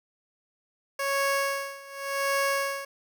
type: tone with tremolo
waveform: 15% pulse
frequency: 553 Hz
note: C#5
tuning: 4 cents flat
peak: -17 dBFS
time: 0.99-2.85 s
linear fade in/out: 5 ms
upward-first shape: sine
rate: 0.88 Hz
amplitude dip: 90%
effects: none